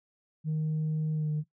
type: tone with pitch glide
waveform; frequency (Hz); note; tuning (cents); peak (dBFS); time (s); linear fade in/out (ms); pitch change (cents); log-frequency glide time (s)
sine; 155.56 to 151.74; D#3 to D#3; 0 to -43; -25; 0.44-1.44; 50; -43; 1.13-1.31
effects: noise-tail reverb RT60 0.1 s tail -17 dB re dry + tanh soft clip ceiling -25 dBFS